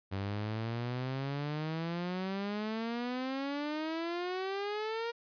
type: exponential sweep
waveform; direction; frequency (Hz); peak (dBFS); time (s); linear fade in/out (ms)
sawtooth; up; 95.5 to 472.5; -30; 0.11-5.12; 20
effects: resampled to 11025 Hz